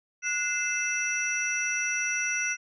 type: tone cluster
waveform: sine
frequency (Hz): 1463 / 2072 / 2635 / 5840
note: F#6 / C7 / E7 / F#8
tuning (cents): -20 / -17 / -1 / -24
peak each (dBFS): -31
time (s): 0.22-2.57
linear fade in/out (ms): 50
effects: tanh soft clip ceiling -17 dBFS